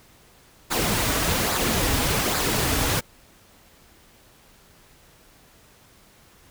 pink noise with flanger, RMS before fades -23 dBFS, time 0.7-3.01 s, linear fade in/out 20 ms, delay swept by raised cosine 0.33 to 5.73 ms, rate 1.2 Hz, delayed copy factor -0.5, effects pink hiss -54 dBFS RMS until 6.5 s

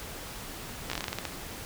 slowing click train, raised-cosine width 0.2 ms, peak -14 dBFS, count 11, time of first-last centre 0.9-1.253 s, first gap 15 ms, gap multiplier 1.18, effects pink hiss -41 dBFS RMS until 1.65 s

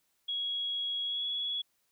sine tone with pitch glide, 3322 to 3370 Hz, G#7 to G#7, 0 to +25 cents, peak -31 dBFS, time 0.28-1.62 s, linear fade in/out 10 ms, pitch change +25 cents, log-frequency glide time 1.05-1.25 s, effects white hiss -75 dBFS RMS until 1.91 s

